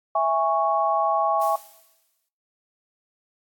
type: chord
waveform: sine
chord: C# minor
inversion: first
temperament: equal with one note detuned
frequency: 659.3 / 821.1 / 1108.7 Hz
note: E5 / G#5 / C#6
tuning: 0 / -20 / 0 cents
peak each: -23 dBFS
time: 0.15-1.56 s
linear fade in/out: 5 ms
type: noise with exponential decay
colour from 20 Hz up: blue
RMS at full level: -37 dBFS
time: 1.41-2.29 s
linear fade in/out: 5 ms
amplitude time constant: 190 ms
effects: noise-tail reverb RT60 0.8 s tail -25 dB re dry + AAC 64 kbps